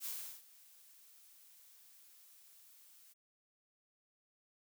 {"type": "noise with ADSR envelope", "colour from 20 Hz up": "blue", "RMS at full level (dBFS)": -41, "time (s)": [0, 3.14], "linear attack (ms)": 56, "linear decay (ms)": 360, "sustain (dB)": -21, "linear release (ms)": 21, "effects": []}